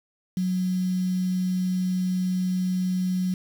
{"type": "tone with quantisation", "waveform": "sine", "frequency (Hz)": 183.8, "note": "F#3", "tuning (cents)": -11, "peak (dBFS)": -22, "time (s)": [0.37, 3.34], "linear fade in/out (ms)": 2, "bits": 7, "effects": []}